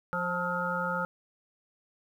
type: harmonic tone with a mistuned harmonic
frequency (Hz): 176.4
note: F3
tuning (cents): +18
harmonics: 1 / 3 / 5 / 7 / 8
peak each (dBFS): -36 / -35 / -36 / -34 / -33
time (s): 0.13-1.05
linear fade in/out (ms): 0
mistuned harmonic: 7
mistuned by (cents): +61
effects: 10-bit